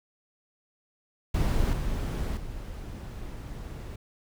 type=noise with level steps; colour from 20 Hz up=brown; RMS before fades=-25 / -30 / -38 dBFS; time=1.34-3.96 s; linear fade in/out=5 ms; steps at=1.73 / 2.37 s; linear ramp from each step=2 ms; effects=none